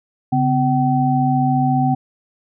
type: tone cluster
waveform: sine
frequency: 140.1 / 254.5 / 765 Hz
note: C#3 / C4 / G5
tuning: +19 / -48 / -42 cents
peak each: -18 dBFS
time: 0.32-1.95 s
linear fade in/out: 10 ms
effects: none